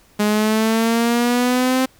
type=exponential sweep; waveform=sawtooth; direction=up; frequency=207.7 to 261.6 Hz; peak=-11 dBFS; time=0.19-1.86 s; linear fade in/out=10 ms; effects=pink hiss -53 dBFS RMS until 1.99 s